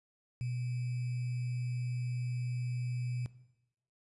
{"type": "tone with sample-and-hold", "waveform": "sine", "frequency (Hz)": 123.47, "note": "B2", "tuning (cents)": 0, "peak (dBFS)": -33, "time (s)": [0.41, 3.26], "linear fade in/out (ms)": 0, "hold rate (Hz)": 2450, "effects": ["noise-tail reverb RT60 0.9 s tail -17 dB re dry", "resampled to 24000 Hz"]}